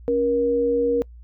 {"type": "tone pair together", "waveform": "sine", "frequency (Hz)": [277.2, 475.1], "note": ["C#4", "A#4"], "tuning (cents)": [0, 33], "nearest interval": "major sixth", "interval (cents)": 933, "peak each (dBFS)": [-25, -18], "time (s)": [0.08, 1.02], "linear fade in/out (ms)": 0, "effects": ["noise-tail reverb RT60 0.1 s tail -25 dB re dry", "added 59 Hz sine -40 dBFS peak until 1.23 s"]}